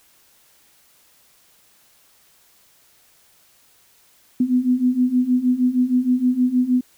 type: beating tone pair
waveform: sine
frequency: 246.9 / 253.3 Hz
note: B3 / B3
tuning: 0 / +44 cents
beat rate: 6.4 Hz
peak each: -20 / -17 dBFS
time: 4.4-6.81 s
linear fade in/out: 5 ms
effects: white hiss -56 dBFS RMS until 6.97 s